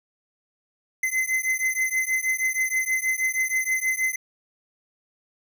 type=beating tone pair; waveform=square; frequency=2048 / 2054.3 Hz; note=C7 / C7; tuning=-38 / -32 cents; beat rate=6.3 Hz; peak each=-26 / -26 dBFS; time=1.03-4.16 s; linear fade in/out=5 ms; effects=none